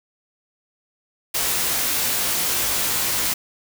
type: noise with comb filter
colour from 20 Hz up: white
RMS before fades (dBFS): -22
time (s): 1.34-3.34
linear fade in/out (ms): 10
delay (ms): 17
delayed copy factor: +0.7
effects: none